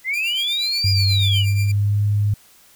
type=linear two-way sweep; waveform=sine; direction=up then down; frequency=1975.5 to 4910 to 2757 Hz; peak=-19 dBFS; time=0.04-1.46 s; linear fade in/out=50 ms; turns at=0.9 s
type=tone with tremolo; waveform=sawtooth; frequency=2376 Hz; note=D7; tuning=20 cents sharp; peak=-22 dBFS; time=0.13-1.72 s; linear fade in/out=10 ms; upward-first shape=triangle; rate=8.3 Hz; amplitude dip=80%
type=tone with pitch glide; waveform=sine; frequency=98 to 103.29 Hz; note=G2 to G#2; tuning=0 to -9 cents; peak=-15 dBFS; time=0.84-2.34 s; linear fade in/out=5 ms; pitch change=+91 cents; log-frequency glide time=1.03-2.04 s
effects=white hiss -51 dBFS RMS until 2.75 s